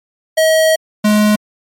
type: tone pair in turn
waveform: square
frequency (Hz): 637 / 210.7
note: D#5 / G#3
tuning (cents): +41 / +25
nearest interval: octave + perfect fifth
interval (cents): 1916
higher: first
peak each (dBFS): -9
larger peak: neither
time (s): 0.37-0.76 / 1.04-1.36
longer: first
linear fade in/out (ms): 10
effects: MP3 64 kbps